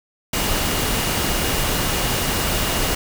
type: tone in noise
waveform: sine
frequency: 2855 Hz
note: F7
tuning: 37 cents sharp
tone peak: -32 dBFS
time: 0.33-2.95 s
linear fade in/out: 5 ms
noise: pink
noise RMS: -21 dBFS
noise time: 0.33-2.95 s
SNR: -14 dB
effects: none